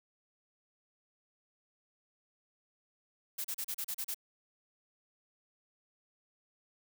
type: noise bursts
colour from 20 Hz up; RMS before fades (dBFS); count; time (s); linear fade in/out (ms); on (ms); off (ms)
blue; -37; 8; 3.38-4.145; 10; 65; 35
effects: none

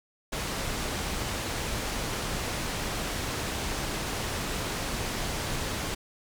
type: low-pass noise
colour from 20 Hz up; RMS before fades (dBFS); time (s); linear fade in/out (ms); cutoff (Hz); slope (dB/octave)
pink; -32; 0.32-5.95; 10; 9400; 12
effects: none

